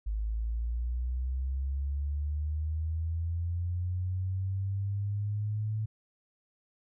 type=linear sweep; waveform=sine; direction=up; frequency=51.91 to 109.2 Hz; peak=-29 dBFS; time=0.06-5.86 s; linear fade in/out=10 ms; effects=none